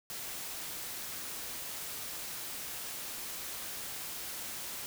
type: noise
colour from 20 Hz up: white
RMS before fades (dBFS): -41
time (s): 0.1-4.86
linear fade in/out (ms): 0
effects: none